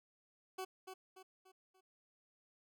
20% pulse tone with echo, 376 Hz, F#4, 28 cents sharp, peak -36 dBFS, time 0.58-0.65 s, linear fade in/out 10 ms, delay 290 ms, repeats 4, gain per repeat -7 dB, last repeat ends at 1.81 s, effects none

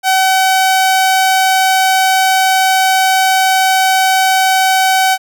sawtooth tone, 759 Hz, F#5, 44 cents sharp, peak -5 dBFS, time 0.03-5.18 s, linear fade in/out 50 ms, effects none

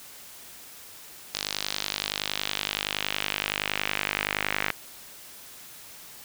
sawtooth tone with band-pass filter sweep, 50.7 Hz, G#1, 41 cents flat, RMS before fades -31 dBFS, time 1.34-4.71 s, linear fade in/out 5 ms, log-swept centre 4600 to 2100 Hz, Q 2, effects white hiss -46 dBFS RMS until 6.24 s

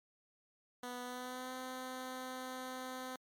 10% pulse tone with pitch glide, 246.9 to 256.8 Hz, B3 to C4, 0 to -32 cents, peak -34 dBFS, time 0.83-3.16 s, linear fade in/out 2 ms, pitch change +68 cents, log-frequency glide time 1.03-1.53 s, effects MP3 96 kbps

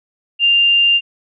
sine tone, 2794 Hz, F7, in tune, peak -9 dBFS, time 0.39-1.01 s, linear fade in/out 50 ms, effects none

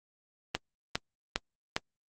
click train, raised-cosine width 0.2 ms, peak -10 dBFS, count 4, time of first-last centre 0.55-1.765 s, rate 2.47 Hz, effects Opus 32 kbps

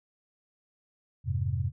sine chord, F minor, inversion none, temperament equal, 87.31 / 103.83 / 130.81 Hz, F2 / Ab2 / C3, 0 / 0 / 0 cents, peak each -31 dBFS, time 1.24-1.72 s, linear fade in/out 50 ms, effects none

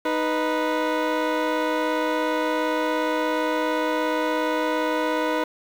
20% pulse tone pair together, 310.2 / 493.9 Hz, D#4 / B4, -5 / 0 cents, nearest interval minor sixth, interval 805 cents, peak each -19 dBFS, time 0.05-5.44 s, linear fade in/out 5 ms, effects low-pass 3000 Hz 12 dB/octave + 7-bit

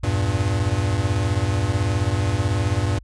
square chord, E diminished, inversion none, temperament equal, 82.41 / 98 / 116.54 Hz, E2 / G2 / Bb2, 0 / 0 / 0 cents, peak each -27 / -22 / -25 dBFS, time 0.03-2.99 s, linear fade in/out 10 ms, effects added 50 Hz sine -42 dBFS peak until 3.03 s + resampled to 22050 Hz

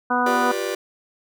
harmonic tone, 246.9 Hz, B3, in tune, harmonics 1 / 2 / 3 / 4 / 5 / 6, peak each -25 / -28 / -24 / -23 / -25 / -25 dBFS, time 0.1-0.52 s, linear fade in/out 10 ms
45% pulse chord, G dominant seventh, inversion third, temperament just, 352.8 / 392 / 490 / 588 Hz, F4 / G4 / B4 / D5, +18 / 0 / -14 / +2 cents, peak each -31 / -28 / -29 / -30 dBFS, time 0.26-0.75 s, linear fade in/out 5 ms
effects none

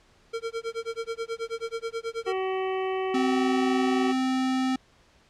square tone with tremolo, 457.2 Hz, A#4, 34 cents flat, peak -28 dBFS, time 0.33-2.33 s, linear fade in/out 10 ms, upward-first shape sine, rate 9.3 Hz, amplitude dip 100%
harmonic tone, 378.2 Hz, F#4, 38 cents sharp, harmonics 1 / 2 / 3 / 5 / 6 / 7 / 8, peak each -27 / -33 / -37 / -41 / -43 / -44 / -45 dBFS, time 2.26-4.13 s, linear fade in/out 20 ms
square tone, 260 Hz, C4, 11 cents flat, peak -24 dBFS, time 3.14-4.76 s, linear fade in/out 5 ms
effects pink hiss -60 dBFS RMS until 5.29 s + low-pass 6000 Hz 12 dB/octave

